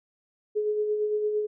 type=tone with tremolo; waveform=sine; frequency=422.6 Hz; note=G#4; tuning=30 cents sharp; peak=-22 dBFS; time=0.55-1.47 s; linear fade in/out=20 ms; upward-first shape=sine; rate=8.8 Hz; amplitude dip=40%; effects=none